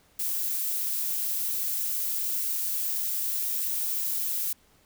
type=noise; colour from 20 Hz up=violet; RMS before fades=-29 dBFS; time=0.19-4.53 s; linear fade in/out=5 ms; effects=pink hiss -62 dBFS RMS until 4.85 s